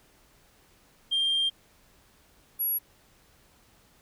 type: tone pair in turn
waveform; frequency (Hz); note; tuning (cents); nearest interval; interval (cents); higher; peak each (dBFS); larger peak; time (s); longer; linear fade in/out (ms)
sine; 3189 / 11364; G7 / F9; +29 / +29; octave + minor seventh; 2200; second; -21 / -24; first; 1.11-1.5 / 2.59-2.79; first; 20
effects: tanh soft clip ceiling -21 dBFS + pink hiss -61 dBFS RMS until 4.01 s